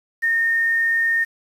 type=tone with quantisation; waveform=sine; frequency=1832 Hz; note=A#6; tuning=31 cents flat; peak=-16 dBFS; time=0.22-1.25 s; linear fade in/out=20 ms; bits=7; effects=resampled to 32000 Hz